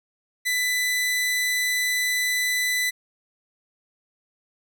sawtooth tone, 1995 Hz, B6, 17 cents sharp, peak -18 dBFS, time 0.45-2.91 s, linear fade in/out 20 ms, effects none

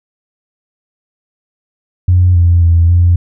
sine tone with pitch steps, 90.2 / 86.4 / 84.4 / 87.3 Hz, F#2 / F2 / E2 / F2, -44 / -18 / +41 / 0 cents, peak -4 dBFS, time 2.08-3.16 s, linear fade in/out 5 ms, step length 270 ms, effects tanh soft clip ceiling 0 dBFS

